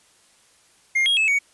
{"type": "tone with pitch steps", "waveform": "triangle", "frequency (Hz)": [2122, 3277, 2603, 2242], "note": ["C7", "G#7", "E7", "C#7"], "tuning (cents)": [24, -24, -22, 19], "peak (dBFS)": -15, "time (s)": [0.95, 1.39], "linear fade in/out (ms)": 10, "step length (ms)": 110, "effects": ["white hiss -57 dBFS RMS until 1.53 s", "resampled to 24000 Hz"]}